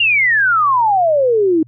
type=exponential sweep; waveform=sine; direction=down; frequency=2855 to 307.4 Hz; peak=-10 dBFS; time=0-1.63 s; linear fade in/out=5 ms; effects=added 120 Hz sine -41 dBFS peak until 1.67 s